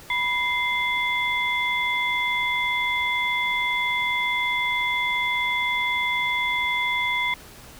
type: tone cluster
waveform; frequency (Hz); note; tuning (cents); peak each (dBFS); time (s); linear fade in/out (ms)
sine; 979 / 2084 / 3431; B5 / C7 / A7; -15 / -7 / -44; -27 / -23 / -30; 0.1-7.34; 2
effects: pink hiss -45 dBFS RMS until 7.79 s